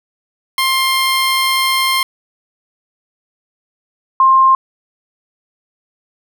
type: tone pair in turn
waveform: 15% pulse / sine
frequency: 1058 / 1058 Hz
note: C6 / C6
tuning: +19 / +19 cents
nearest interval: unison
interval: 0 cents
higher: neither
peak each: -6 dBFS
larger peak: neither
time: 0.58-2.03 / 4.2-4.55 s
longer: first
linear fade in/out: 2 ms
effects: none